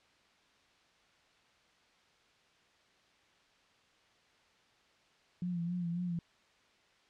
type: tone with vibrato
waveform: sine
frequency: 174.1 Hz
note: F3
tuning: 5 cents flat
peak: -33 dBFS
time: 5.42-6.19 s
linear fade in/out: 2 ms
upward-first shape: sine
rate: 3.7 Hz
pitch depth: 51 cents each way
effects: white hiss -67 dBFS RMS until 7.09 s + low-pass 4000 Hz 12 dB/octave